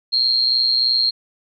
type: tone with amplitude modulation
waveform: sine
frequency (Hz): 4229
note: C8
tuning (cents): +18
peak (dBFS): -11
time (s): 0.12-1.11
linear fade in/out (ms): 20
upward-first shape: sine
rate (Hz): 123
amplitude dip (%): 75
effects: none